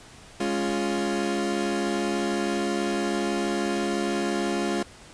30% pulse chord, Db major, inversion second, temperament equal, 207.7 / 277.2 / 349.2 Hz, Ab3 / Db4 / F4, 0 / 0 / 0 cents, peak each -26 / -28 / -25 dBFS, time 0.4-4.83 s, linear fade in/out 5 ms, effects pink hiss -48 dBFS RMS until 5.13 s + resampled to 22050 Hz

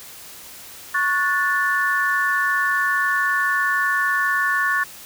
sine chord, F# minor, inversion second, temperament equal with one note detuned, 1108.7 / 1464.7 / 1760 Hz, C#6 / F#6 / A6, 0 / -18 / 0 cents, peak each -23 / -23 / -20 dBFS, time 0.94-4.84 s, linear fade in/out 10 ms, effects white hiss -40 dBFS RMS until 5.05 s

